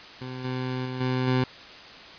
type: tone with level steps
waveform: 20% pulse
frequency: 128.1 Hz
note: C3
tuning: 36 cents flat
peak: -29 / -23 / -26 / -19 / -16 dBFS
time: 0.21-1.44 s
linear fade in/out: 5 ms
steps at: 0.44 / 0.85 / 1 / 1.27 s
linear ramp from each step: 10 ms
effects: white hiss -44 dBFS RMS until 2.18 s + resampled to 11025 Hz